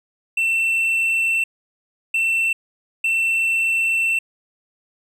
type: tone bursts at uneven times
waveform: triangle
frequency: 2688 Hz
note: E7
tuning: 33 cents sharp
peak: -15 dBFS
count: 3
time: 0.37-1.44 / 2.14-2.53 / 3.04-4.19 s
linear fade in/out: 5 ms
effects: none